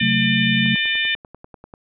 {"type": "harmonic tone", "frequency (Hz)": 599, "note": "D5", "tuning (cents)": 34, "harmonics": [3, 4, 5, 6], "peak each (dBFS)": [-22, -23, -24, -25], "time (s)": [0, 1.15], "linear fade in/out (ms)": 5}
{"type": "chord", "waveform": "sine", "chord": "F# diminished", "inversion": "second", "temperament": "just", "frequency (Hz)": [133.2, 185, 222], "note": ["C3", "F#3", "A3"], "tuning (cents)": [31, 0, 16], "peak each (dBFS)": [-23, -23, -20], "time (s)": [0.01, 0.75], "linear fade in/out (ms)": 5}
{"type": "click train", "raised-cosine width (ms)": 1, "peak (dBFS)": -25, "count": 12, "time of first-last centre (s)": [0.66, 1.738], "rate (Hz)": 10.2}
{"effects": []}